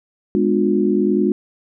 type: chord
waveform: sine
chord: G# diminished seventh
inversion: none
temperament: just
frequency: 207.7 / 249.2 / 299 / 358.8 Hz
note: G#3 / B3 / D4 / F4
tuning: 0 / +16 / +31 / +47 cents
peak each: -18 / -23 / -20 / -18 dBFS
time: 0.35-1.32 s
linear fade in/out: 0 ms
effects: none